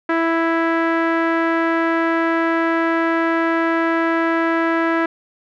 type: tone with low-pass filter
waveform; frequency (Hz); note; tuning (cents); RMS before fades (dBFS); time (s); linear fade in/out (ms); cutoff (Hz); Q
sawtooth; 330; E4; +2; -18; 0.09-5.06; 5; 1700; 2.5
effects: none